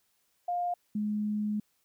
sine tone pair in turn, 706 / 210.3 Hz, F5 / G#3, +19 / +22 cents, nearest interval octave + major sixth, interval 2097 cents, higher first, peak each -28 dBFS, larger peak neither, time 0.48-0.74 / 0.95-1.6 s, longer second, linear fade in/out 5 ms, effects white hiss -73 dBFS RMS until 1.84 s

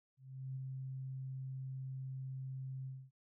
sine tone with ADSR envelope, 132.1 Hz, C3, 17 cents sharp, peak -39 dBFS, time 0.17-3.11 s, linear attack 390 ms, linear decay 15 ms, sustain -2 dB, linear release 250 ms, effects none

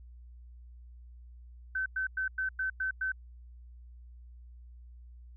sine tone bursts, 1531 Hz, G6, 41 cents flat, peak -29 dBFS, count 7, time 1.75-3.12 s, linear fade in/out 5 ms, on 110 ms, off 100 ms, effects added 60 Hz sine -48 dBFS peak until 5.36 s

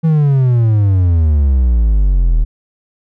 triangle exponential sweep, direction down, 164.81 to 38.3 Hz, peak -6 dBFS, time 0.03-2.45 s, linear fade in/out 20 ms, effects none

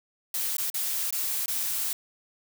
blue noise with dropouts, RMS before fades -29 dBFS, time 0.34-1.93 s, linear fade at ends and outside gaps 2 ms, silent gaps 0.568-0.582 / 0.701-0.742 / 1.107-1.125 / 1.459-1.48 s, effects none

